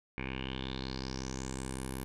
10% pulse tone with low-pass filter sweep, 65.41 Hz, C2, in tune, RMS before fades -39 dBFS, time 0.18-2.04 s, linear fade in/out 0 ms, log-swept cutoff 2300 to 12000 Hz, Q 6, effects none

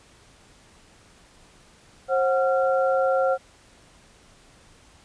sine tone cluster, 533 / 737 / 1377 Hz, C5 / F#5 / F6, +32 / -7 / -25 cents, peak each -20 / -25 / -28 dBFS, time 2.08-3.38 s, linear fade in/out 50 ms, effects pink hiss -54 dBFS RMS until 5.04 s + resampled to 22050 Hz

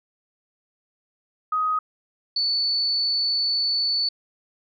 sine tone pair in turn, 1255 / 4472 Hz, D#6 / C#8, +15 / +14 cents, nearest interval octave + minor seventh, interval 2199 cents, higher second, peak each -20 dBFS, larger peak neither, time 1.52-1.79 / 2.36-4.09 s, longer second, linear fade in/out 5 ms, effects none

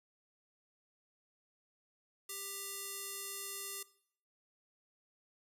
square tone with band-pass filter, 395.8 Hz, G4, 17 cents sharp, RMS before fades -44 dBFS, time 2.29-3.83 s, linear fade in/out 5 ms, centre 11000 Hz, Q 0.92, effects noise-tail reverb RT60 0.6 s tail -19 dB re dry

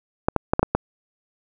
clicks, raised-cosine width 1 ms, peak -3 dBFS, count 6, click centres 0.285 / 0.363 / 0.535 / 0.594 / 0.63 / 0.75 s, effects none

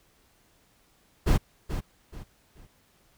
brown noise with echo, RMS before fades -19 dBFS, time 1.26-1.38 s, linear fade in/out 20 ms, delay 430 ms, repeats 3, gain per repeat -10 dB, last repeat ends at 2.67 s, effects pink hiss -64 dBFS RMS until 3.17 s

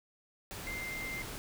sine tone in noise, 2093 Hz, C7, in tune, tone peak -38 dBFS, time 0.67-1.22 s, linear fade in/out 0 ms, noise pink, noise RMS -43 dBFS, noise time 0.51-1.38 s, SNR +2 dB, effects none

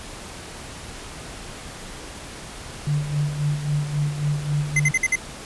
sine tone with tremolo, 146.83 Hz, D3, in tune, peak -18 dBFS, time 2.87-4.91 s, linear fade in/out 0 ms, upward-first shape sine, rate 3.7 Hz, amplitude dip 65%
square tone bursts, 2063 Hz, C7, 25 cents flat, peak -17 dBFS, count 5, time 4.76-5.157 s, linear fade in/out 5 ms, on 37 ms, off 53 ms
effects pink hiss -37 dBFS RMS until 5.45 s + resampled to 24000 Hz

